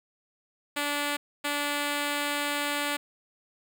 5% pulse tone bursts at uneven times, 290.1 Hz, D4, 21 cents flat, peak -16 dBFS, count 2, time 0.76-1.17 / 1.44-2.97 s, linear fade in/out 10 ms, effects none

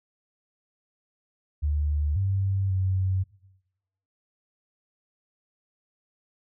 sine tone with pitch steps, 74.1 / 97.1 / 94.3 Hz, D2 / G2 / F#2, +16 / -16 / +33 cents, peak -22 dBFS, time 1.62-3.24 s, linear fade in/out 20 ms, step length 540 ms, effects noise-tail reverb RT60 0.9 s tail -20 dB re dry

